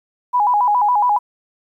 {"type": "tone with vibrato", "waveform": "sine", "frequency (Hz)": 905, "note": "A5", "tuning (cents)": 48, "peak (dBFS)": -12, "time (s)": [0.33, 1.19], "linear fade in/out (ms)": 20, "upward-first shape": "square", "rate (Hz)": 7.2, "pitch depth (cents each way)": 150, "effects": ["9-bit"]}